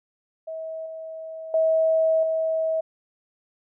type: tone with level steps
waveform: sine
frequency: 643 Hz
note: E5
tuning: 43 cents flat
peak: -30 / -33 / -17 / -21 dBFS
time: 0.47-2.81 s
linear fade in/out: 10 ms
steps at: 0.86 / 1.54 / 2.23 s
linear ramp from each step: 2 ms
effects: none